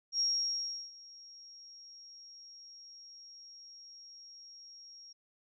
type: tone with ADSR envelope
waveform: sine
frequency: 5588 Hz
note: F8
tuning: in tune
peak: -27 dBFS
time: 0.12-5.13 s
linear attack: 78 ms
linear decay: 710 ms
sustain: -23 dB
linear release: 9 ms
effects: none